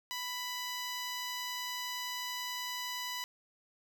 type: tone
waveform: 10% pulse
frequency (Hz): 991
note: B5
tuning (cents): +6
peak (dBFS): -28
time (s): 0.11-3.24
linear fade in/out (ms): 0
effects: none